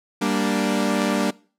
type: chord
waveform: sawtooth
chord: G minor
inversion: none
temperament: equal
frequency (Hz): 196 / 233.1 / 293.7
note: G3 / Bb3 / D4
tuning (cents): 0 / 0 / 0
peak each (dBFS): -20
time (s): 0.21-1.31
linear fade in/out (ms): 10
effects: noise-tail reverb RT60 0.4 s tail -22 dB re dry + low-pass 11000 Hz 12 dB/octave